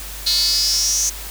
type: tone with high-pass filter sweep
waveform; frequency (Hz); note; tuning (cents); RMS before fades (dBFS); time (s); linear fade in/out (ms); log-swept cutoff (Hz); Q
square; 197.3; G3; +11; -18; 0.26-1.1; 10; 4200 to 6300; 8.9
effects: added 50 Hz sine -33 dBFS peak until 1.3 s + white hiss -33 dBFS RMS until 1.3 s